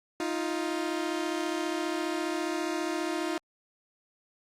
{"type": "tone pair together", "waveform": "sawtooth", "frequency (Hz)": [313.6, 348.4], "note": ["D#4", "F4"], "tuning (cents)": [14, -4], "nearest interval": "major second", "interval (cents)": 182, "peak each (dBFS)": -28, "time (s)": [0.2, 3.38], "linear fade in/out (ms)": 2, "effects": ["low-pass 9000 Hz 12 dB/octave", "Opus 48 kbps"]}